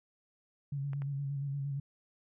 sine tone with vibrato, 139.9 Hz, C#3, 16 cents sharp, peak -33 dBFS, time 0.72-1.8 s, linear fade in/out 5 ms, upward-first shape square, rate 8.6 Hz, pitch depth 31 cents each way
clicks, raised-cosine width 0.5 ms, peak -34 dBFS, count 2, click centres 0.933 / 1.02 s
effects none

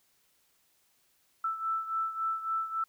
sine beating tone pair, 1322 / 1325.6 Hz, E6 / E6, +5 / +9 cents, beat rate 3.6 Hz, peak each -31 / -36 dBFS, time 1.44-2.84 s, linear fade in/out 5 ms, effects white hiss -70 dBFS RMS until 2.88 s

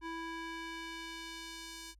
square tone with band-pass filter sweep, 329.6 Hz, E4, in tune, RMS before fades -44 dBFS, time 0.01-1.95 s, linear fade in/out 50 ms, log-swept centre 1200 to 6300 Hz, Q 0.8, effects added 50 Hz sine -59 dBFS peak until 1.99 s

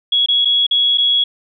sine tone with dropouts, 3343 Hz, G#7, 11 cents sharp, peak -11 dBFS, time 0.12-1.24 s, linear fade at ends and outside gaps 5 ms, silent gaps 0.261-0.285 / 0.449-0.454 / 0.667-0.71 / 0.975-0.981 s, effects none

